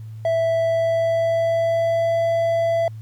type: tone with pitch glide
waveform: triangle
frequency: 659.3 to 667.7 Hz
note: E5 to E5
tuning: 0 to +22 cents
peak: -15 dBFS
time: 0.25-2.88 s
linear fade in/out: 2 ms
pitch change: +22 cents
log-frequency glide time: 0.53-2.19 s
effects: added 110 Hz sine -32 dBFS peak until 3.01 s + pink hiss -59 dBFS RMS until 3.01 s